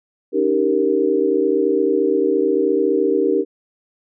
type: chord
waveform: sine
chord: Eb dominant seventh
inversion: third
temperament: equal with one note detuned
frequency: 282.2 / 311.1 / 392 / 466.2 Hz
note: Db4 / Eb4 / G4 / Bb4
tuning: +31 / 0 / 0 / 0 cents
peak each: -23 / -21 / -18 / -19 dBFS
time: 0.32-3.45 s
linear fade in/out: 50 ms
effects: none